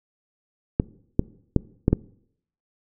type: clicks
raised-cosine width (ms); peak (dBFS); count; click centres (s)
3; -4; 5; 0.799 / 1.194 / 1.563 / 1.881 / 1.93
effects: noise-tail reverb RT60 0.7 s tail -22 dB re dry